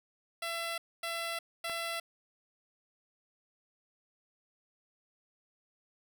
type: tone bursts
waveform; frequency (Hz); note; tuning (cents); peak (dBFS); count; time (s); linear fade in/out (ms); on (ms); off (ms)
10% pulse; 672; E5; +33; -26; 3; 0.42-2; 5; 360; 250
type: click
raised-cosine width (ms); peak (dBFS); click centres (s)
0.5; -28; 1.697
effects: none